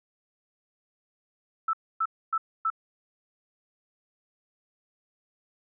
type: tone bursts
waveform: sine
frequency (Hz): 1318.5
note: E6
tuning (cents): 0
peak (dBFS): -23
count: 4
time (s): 1.68-2.702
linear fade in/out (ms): 5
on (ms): 53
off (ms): 270
effects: none